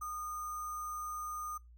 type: tone with sample-and-hold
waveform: sine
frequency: 1224 Hz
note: D#6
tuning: 29 cents flat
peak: -38 dBFS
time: 0.01-1.58 s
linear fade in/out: 10 ms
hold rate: 7350 Hz
effects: noise-tail reverb RT60 0.2 s tail -22 dB re dry + added 59 Hz sine -54 dBFS peak until 1.77 s